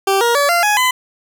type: tone with pitch steps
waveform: 20% pulse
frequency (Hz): 390 / 471.9 / 571 / 690.9 / 836 / 1011.5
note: G4 / A#4 / D5 / F5 / G#5 / B5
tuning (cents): -9 / +21 / -49 / -19 / +11 / +41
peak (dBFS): -7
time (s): 0.07-0.91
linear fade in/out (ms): 5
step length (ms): 140
effects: none